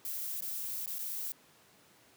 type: noise with dropouts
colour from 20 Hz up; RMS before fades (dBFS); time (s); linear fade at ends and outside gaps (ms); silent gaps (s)
violet; -38; 0.05-1.32; 1; 0.407-0.422 / 0.86-0.876 / 0.984-0.99
effects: pink hiss -62 dBFS RMS until 2.16 s + high-pass 150 Hz 12 dB/octave